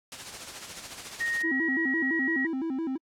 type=noise with tremolo; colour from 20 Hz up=white; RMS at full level=-37 dBFS; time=0.12-1.42 s; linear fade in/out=0 ms; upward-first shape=sine; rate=14 Hz; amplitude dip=50%
type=tone with pitch glide; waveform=sine; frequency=1864.7 to 1907.2 Hz; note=A#6 to A#6; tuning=0 to +39 cents; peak=-26 dBFS; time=1.2-2.47 s; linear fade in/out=10 ms; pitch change=+39 cents; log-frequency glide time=1.4-1.52 s
type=tone with vibrato; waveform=triangle; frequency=293.7 Hz; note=D4; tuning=in tune; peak=-26 dBFS; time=1.43-2.98 s; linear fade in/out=20 ms; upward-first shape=square; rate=5.9 Hz; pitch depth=190 cents each way
effects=low-pass 8000 Hz 12 dB/octave + AAC 64 kbps